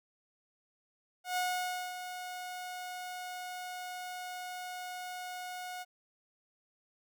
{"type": "tone with ADSR envelope", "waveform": "sawtooth", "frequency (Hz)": 727, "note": "F#5", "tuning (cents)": -31, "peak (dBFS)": -26, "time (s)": [1.24, 5.85], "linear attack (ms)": 130, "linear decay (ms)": 560, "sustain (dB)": -10, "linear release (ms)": 33, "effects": []}